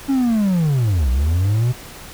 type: linear two-way sweep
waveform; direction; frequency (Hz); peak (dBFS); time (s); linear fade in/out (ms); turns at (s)
triangle; down then up; 279.8 to 59.3 to 127.5; -12; 0.08-1.73; 20; 1.1
effects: pink hiss -37 dBFS RMS until 2.13 s